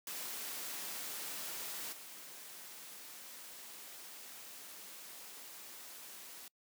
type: noise with level steps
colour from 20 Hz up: white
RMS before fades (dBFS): -43 / -51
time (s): 0.07-6.48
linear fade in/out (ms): 2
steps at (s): 1.92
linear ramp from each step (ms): 10
effects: noise-tail reverb RT60 0.1 s tail -26 dB re dry + high-pass 200 Hz 12 dB/octave